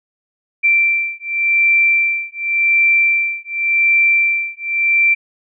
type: beating tone pair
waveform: sine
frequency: 2349 / 2349.89 Hz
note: D7 / D7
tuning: 0 / 0 cents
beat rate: 0.89 Hz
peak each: -15 dBFS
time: 0.63-5.15 s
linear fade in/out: 20 ms
effects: none